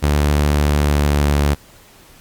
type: tone with pitch glide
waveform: sawtooth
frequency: 73.42 to 72.28 Hz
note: D2 to D2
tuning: 0 to -27 cents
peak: -9 dBFS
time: 0.02-1.55 s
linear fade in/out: 20 ms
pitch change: -27 cents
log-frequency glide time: 0.72-1.39 s
effects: pink hiss -46 dBFS RMS until 2.2 s + Opus 48 kbps